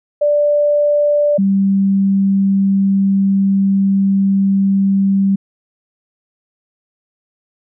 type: tone pair in turn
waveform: sine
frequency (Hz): 587.3 / 195.56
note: D5 / G3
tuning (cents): 0 / -4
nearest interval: octave + perfect fifth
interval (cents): 1904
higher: first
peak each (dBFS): -10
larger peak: neither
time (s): 0.21-1.38 / 1.38-5.36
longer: second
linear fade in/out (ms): 10
effects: none